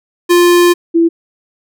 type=tone pair in turn; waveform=square / sine; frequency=350 / 333.9 Hz; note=F4 / E4; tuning=+4 / +22 cents; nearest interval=minor second; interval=82 cents; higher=first; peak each=-6 dBFS; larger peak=neither; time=0.29-0.74 / 0.94-1.09 s; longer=first; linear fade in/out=20 ms; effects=none